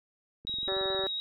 click train, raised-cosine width 3 ms, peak -36 dBFS, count 14, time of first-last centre 0.45-1.038 s, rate 22.1 Hz
sine tone with vibrato, 3805 Hz, A#7, 35 cents sharp, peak -31 dBFS, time 0.47-1.2 s, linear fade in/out 0 ms, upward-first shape sine, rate 7.1 Hz, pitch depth 10 cents each way
harmonic tone, 191.9 Hz, G3, 37 cents flat, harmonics 2 / 3 / 4 / 5 / 6 / 7 / 8 / 9 / 10, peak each -33 / -35 / -41 / -47 / -47 / -43 / -52 / -43 / -53 dBFS, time 0.68-1.07 s, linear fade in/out 0 ms
effects none

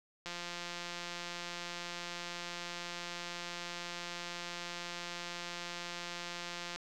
click train, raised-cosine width 0.2 ms, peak -24 dBFS, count 1132, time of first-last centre 0.26-6.76 s, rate 174 Hz, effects none

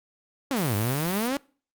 sawtooth exponential two-way sweep, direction down then up, 290 to 98 to 290 Hz, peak -20 dBFS, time 0.51-1.37 s, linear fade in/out 0 ms, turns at 0.75 s
blue noise, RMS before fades -35 dBFS, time 0.56-1.28 s, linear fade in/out 5 ms
effects noise-tail reverb RT60 0.4 s tail -23 dB re dry + Opus 48 kbps

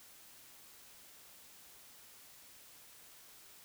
silence, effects white hiss -58 dBFS RMS until 3.64 s

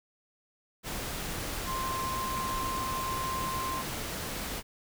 sine tone in noise, 1050 Hz, C6, 6 cents sharp, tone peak -32 dBFS, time 1.65-3.84 s, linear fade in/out 50 ms, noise pink, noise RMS -36 dBFS, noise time 0.83-4.63 s, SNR +1 dB, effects none

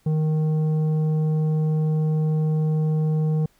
sine tone with tanh clipping, 155.56 Hz, D#3, in tune, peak -20 dBFS, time 0.06-3.46 s, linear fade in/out 5 ms, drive 8 dB, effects pink hiss -62 dBFS RMS until 3.59 s

